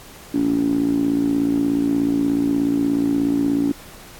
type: tone with band-pass filter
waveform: 10% pulse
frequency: 56.7 Hz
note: A#1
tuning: 47 cents flat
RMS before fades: -19 dBFS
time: 0.34-3.72 s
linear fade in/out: 5 ms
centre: 290 Hz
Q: 8.3
effects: pink hiss -42 dBFS RMS until 4.19 s + AAC 64 kbps